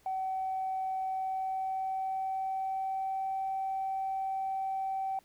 sine tone with pitch glide, 760 to 770.2 Hz, F#5 to G5, +46 to -31 cents, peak -30 dBFS, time 0.06-5.19 s, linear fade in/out 2 ms, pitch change +23 cents, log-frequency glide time 1.06-3.38 s, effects tanh soft clip ceiling -26 dBFS + pink hiss -65 dBFS RMS until 5.24 s

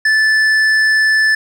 sine tone with hard clipping, 1749 Hz, A6, 11 cents flat, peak -11 dBFS, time 0.05-1.35 s, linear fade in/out 5 ms, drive 7 dB, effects none

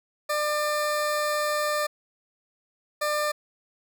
20% pulse tone pair in turn, 598 / 598 Hz, D5 / D5, +31 / +31 cents, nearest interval unison, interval 0 cents, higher neither, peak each -19 / -19 dBFS, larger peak neither, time 0.29-1.87 / 3.01-3.32 s, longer first, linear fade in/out 10 ms, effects none

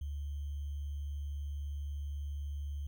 sine tone with sample-and-hold, 71.9 Hz, D2, 36 cents flat, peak -36 dBFS, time 0.01-2.87 s, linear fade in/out 5 ms, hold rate 3150 Hz, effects none

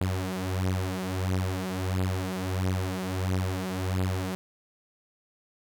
sawtooth beating tone pair, 92.5 / 94 Hz, F#2 / F#2, 0 / +28 cents, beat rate 1.5 Hz, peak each -26 / -26 dBFS, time 0.01-4.35 s, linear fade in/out 0 ms, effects none

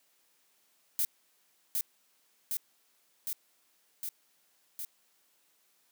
violet noise with echo, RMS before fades -29 dBFS, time 0.99-1.05 s, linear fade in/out 0 ms, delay 760 ms, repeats 5, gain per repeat -2 dB, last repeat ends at 4.85 s, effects white hiss -70 dBFS RMS until 5.91 s + high-pass 200 Hz 12 dB/octave

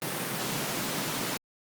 pink high-pass noise, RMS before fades -32 dBFS, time 0.02-1.37 s, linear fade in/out 0 ms, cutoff 120 Hz, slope 96 dB/octave, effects Opus 32 kbps

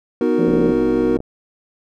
triangle chord, B major seventh, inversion none, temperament equal, 246.9 / 311.1 / 370 / 466.2 Hz, B3 / D#4 / F#4 / A#4, 0 / 0 / 0 / 0 cents, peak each -18 dBFS, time 0.21-1.17 s, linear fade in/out 2 ms
harmonic tone, 57 Hz, A#1, 38 cents flat, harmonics 3 / 4 / 5 / 6 / 7 / 8 / 9 / 10, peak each -22 / -24 / -26 / -28 / -29 / -30 / -31 / -32 dBFS, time 0.38-0.72 s, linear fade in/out 10 ms
click train, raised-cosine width 2 ms, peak -17 dBFS, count 49, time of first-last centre 0.48-1.204 s, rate 66.3 Hz
effects none

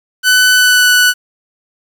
sawtooth tone with pitch glide, 1500 to 1484.5 Hz, F#6 to F#6, +23 to +5 cents, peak -3 dBFS, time 0.23-1.14 s, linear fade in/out 50 ms, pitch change -18 cents, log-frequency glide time 0.53-0.91 s, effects 7-bit

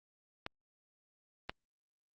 clicks, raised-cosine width 0.3 ms, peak -22 / -21 dBFS, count 2, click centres 0.464 / 1.495 s, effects Opus 48 kbps

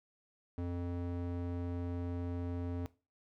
square tone with band-pass filter, 87.31 Hz, F2, in tune, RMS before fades -38 dBFS, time 0.58-2.86 s, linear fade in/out 0 ms, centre 250 Hz, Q 0.75, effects noise-tail reverb RT60 0.3 s tail -18 dB re dry

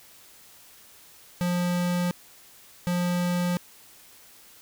square tone pair in turn, 176.8 / 176.8 Hz, F3 / F3, +22 / +22 cents, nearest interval unison, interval 0 cents, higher neither, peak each -24 dBFS, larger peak neither, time 1.41-2.11 / 2.87-3.57 s, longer neither, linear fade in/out 0 ms, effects white hiss -52 dBFS RMS until 4.61 s

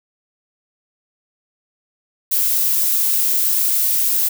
violet noise, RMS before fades -17 dBFS, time 2.31-4.29 s, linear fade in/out 10 ms, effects none

